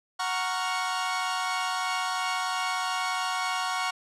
sawtooth chord, Gb major seventh, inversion none, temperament equal, 740 / 932.3 / 1108.7 / 1396.9 Hz, Gb5 / Bb5 / Db6 / F6, 0 / 0 / 0 / 0 cents, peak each -28 / -31 / -27 / -31 dBFS, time 0.19-3.91 s, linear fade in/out 10 ms, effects low-pass 8000 Hz 12 dB/octave

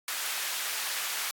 pink high-pass noise, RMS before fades -33 dBFS, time 0.08-1.31 s, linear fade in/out 2 ms, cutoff 1400 Hz, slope 12 dB/octave, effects AAC 64 kbps

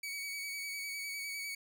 sawtooth tone with vibrato, 2256 Hz, C#7, 30 cents sharp, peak -35 dBFS, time 0.03-1.55 s, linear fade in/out 5 ms, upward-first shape square, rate 9.9 Hz, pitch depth 22 cents each way, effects none

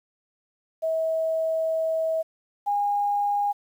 sine tone pair in turn, 645 / 816.2 Hz, E5 / G#5, -38 / -30 cents, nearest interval major third, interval 408 cents, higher second, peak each -22 / -21 dBFS, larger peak second, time 0.82-2.23 / 2.66-3.53 s, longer first, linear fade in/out 20 ms, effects 9-bit

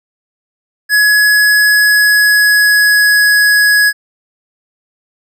square tone with pitch glide, 1686 to 1674.4 Hz, G#6 to G#6, +26 to +14 cents, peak -7 dBFS, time 0.89-3.93 s, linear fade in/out 50 ms, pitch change -12 cents, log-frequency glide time 1.62-3.31 s, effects none

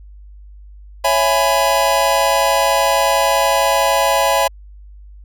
square chord, C# minor seventh, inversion none, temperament just, 554.4 / 665.2 / 831.5 / 997.9 Hz, C#5 / E5 / G#5 / B5, 0 / +16 / +2 / +18 cents, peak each -19 dBFS, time 1.04-4.48 s, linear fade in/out 10 ms, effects added 50 Hz sine -36 dBFS peak until 5.24 s

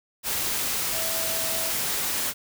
sine tone in noise, 654 Hz, E5, 14 cents flat, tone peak -35 dBFS, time 0.9-1.73 s, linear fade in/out 50 ms, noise white, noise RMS -27 dBFS, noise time 0.23-2.34 s, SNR -11 dB, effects none

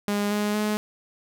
sawtooth tone with pitch steps, 204.8 / 208.1 / 211.5 Hz, G#3 / G#3 / G#3, -24 / +4 / +32 cents, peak -19 dBFS, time 0.08-0.77 s, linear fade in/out 0 ms, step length 230 ms, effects none

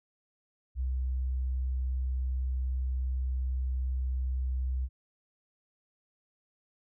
sine tone, 64.1 Hz, C2, 35 cents flat, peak -28 dBFS, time 0.75-4.89 s, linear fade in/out 50 ms, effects none

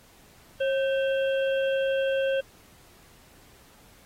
harmonic tone with a mistuned harmonic, 540 Hz, C#5, 45 cents flat, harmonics 1 / 3 / 5 / 6, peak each -23 / -34 / -38 / -40 dBFS, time 0.6-2.41 s, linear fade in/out 10 ms, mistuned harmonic 3, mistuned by -75 cents, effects pink hiss -56 dBFS RMS until 4.05 s + AAC 48 kbps

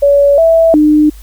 sine tone with pitch steps, 567 / 657 / 302.2 Hz, C#5 / E5 / D4, +39 / -6 / +50 cents, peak -4 dBFS, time 0.02-1.1 s, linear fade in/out 10 ms, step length 360 ms, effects added 50 Hz sine -30 dBFS peak until 1.22 s + white hiss -43 dBFS RMS until 1.22 s

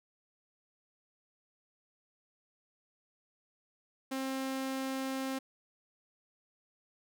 sawtooth tone, 265.8 Hz, C4, 27 cents sharp, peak -30 dBFS, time 4.11-5.39 s, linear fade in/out 10 ms, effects none

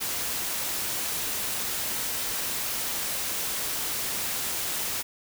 white noise, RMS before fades -30 dBFS, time 0-5.03 s, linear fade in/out 20 ms, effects none

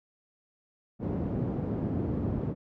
pink band-pass noise, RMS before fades -31 dBFS, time 0.99-2.55 s, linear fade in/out 50 ms, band 100 to 350 Hz, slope 12 dB/octave, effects none

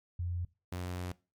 sine / sawtooth tone pair in turn, 87.7 / 89.91 Hz, F2 / F#2, +8 / -49 cents, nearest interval unison, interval 43 cents, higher second, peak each -32 / -32 dBFS, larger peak neither, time 0.19-0.45 / 0.72-1.12 s, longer second, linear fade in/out 5 ms, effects noise-tail reverb RT60 0.3 s tail -21 dB re dry + MP3 96 kbps

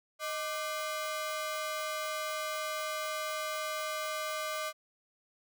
sawtooth ring-modulated tone, 904 Hz, A5, 47 cents sharp, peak -27 dBFS, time 0.19-4.73 s, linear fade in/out 50 ms, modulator 281 Hz, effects none

